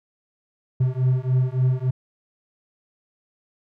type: beating tone pair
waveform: triangle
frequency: 126.7 / 130.2 Hz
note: B2 / C3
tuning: +45 / -8 cents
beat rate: 3.5 Hz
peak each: -19 dBFS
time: 0.8-1.91 s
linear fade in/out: 10 ms
effects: none